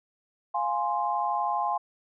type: chord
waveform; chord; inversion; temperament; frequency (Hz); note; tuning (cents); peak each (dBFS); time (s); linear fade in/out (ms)
sine; F minor; none; equal; 698.5 / 830.6 / 1046.5; F5 / Ab5 / C6; 0 / 0 / 0; -31 / -28 / -29; 0.54-1.78; 10
effects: none